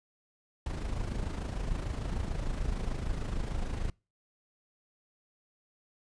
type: noise with amplitude modulation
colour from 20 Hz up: brown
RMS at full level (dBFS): -31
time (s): 0.66-3.9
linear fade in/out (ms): 2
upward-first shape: sine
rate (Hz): 26.7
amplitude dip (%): 55
effects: noise-tail reverb RT60 0.3 s tail -26 dB re dry + resampled to 22050 Hz